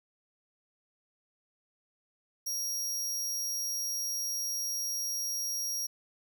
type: tone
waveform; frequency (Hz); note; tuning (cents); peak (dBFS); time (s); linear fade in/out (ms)
sawtooth; 5640; F8; +16; -29; 2.46-5.87; 10
effects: none